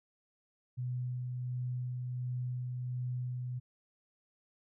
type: tone with tremolo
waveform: sine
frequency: 124.8 Hz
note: B2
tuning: 19 cents sharp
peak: -33 dBFS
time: 0.77-3.6 s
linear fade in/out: 20 ms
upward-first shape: sine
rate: 1.4 Hz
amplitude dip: 25%
effects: none